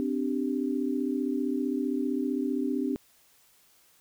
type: chord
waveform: sine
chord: C suspended second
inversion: none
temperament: equal with one note detuned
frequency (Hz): 258.3 / 293.7 / 392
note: C4 / D4 / G4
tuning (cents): -22 / 0 / 0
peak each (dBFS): -29 / -30 / -34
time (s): 0-2.96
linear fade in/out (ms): 0
effects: white hiss -62 dBFS RMS until 4 s